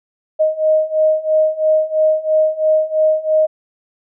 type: beating tone pair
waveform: sine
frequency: 622.3 / 625.3 Hz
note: D#5 / D#5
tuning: 0 / +8 cents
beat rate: 3 Hz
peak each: -16 / -14 dBFS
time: 0.39-3.47 s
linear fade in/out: 20 ms
effects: none